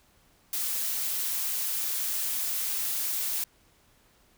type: noise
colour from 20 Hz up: blue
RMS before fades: -30 dBFS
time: 0.53-3.44 s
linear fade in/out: 2 ms
effects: pink hiss -63 dBFS RMS until 4.37 s